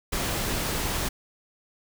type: noise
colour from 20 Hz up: pink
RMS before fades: -28 dBFS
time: 0.12-1.09 s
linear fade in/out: 10 ms
effects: none